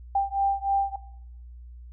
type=beating tone pair; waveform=sine; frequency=789 / 792.3 Hz; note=G5 / G5; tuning=+11 / +18 cents; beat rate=3.3 Hz; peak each=-25 dBFS; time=0.15-0.96 s; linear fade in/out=5 ms; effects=noise-tail reverb RT60 0.8 s tail -19 dB re dry + added 60 Hz sine -41 dBFS peak until 1.92 s